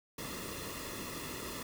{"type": "noise with comb filter", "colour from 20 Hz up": "pink", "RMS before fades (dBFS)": -42, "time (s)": [0.18, 1.63], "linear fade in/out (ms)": 5, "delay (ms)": 1.3, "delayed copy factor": -0.7, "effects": []}